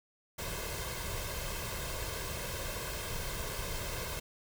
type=noise with comb filter; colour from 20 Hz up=pink; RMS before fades=-38 dBFS; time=0.38-4.2 s; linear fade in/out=10 ms; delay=1.9 ms; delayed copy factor=+0.65; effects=none